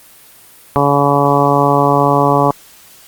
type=harmonic tone; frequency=142.1 Hz; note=C#3; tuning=43 cents sharp; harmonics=1 / 2 / 3 / 4 / 5 / 6 / 7 / 8; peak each=-17 / -17 / -17 / -17 / -17 / -17 / -17 / -17 dBFS; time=0.76-2.51 s; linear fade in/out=0 ms; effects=white hiss -42 dBFS RMS until 3.07 s + Opus 32 kbps